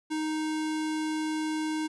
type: tone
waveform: square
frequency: 311.1 Hz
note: D#4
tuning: in tune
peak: -29 dBFS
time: 0.1-1.88 s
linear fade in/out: 20 ms
effects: resampled to 24000 Hz